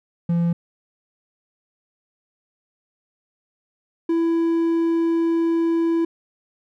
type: tone pair in turn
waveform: triangle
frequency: 170.5 / 332.3 Hz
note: F3 / E4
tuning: -41 / +14 cents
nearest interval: octave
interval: 1155 cents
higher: second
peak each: -15 dBFS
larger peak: neither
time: 0.29-0.53 / 4.09-6.05 s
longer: second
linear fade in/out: 5 ms
effects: none